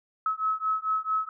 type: beating tone pair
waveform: sine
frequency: 1287 / 1291.5 Hz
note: E6 / E6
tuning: -42 / -36 cents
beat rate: 4.5 Hz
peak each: -28 dBFS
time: 0.26-1.29 s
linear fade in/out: 2 ms
effects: none